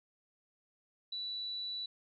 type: tone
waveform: sine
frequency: 3951 Hz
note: B7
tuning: in tune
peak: -37 dBFS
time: 1.12-1.86 s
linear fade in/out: 5 ms
effects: none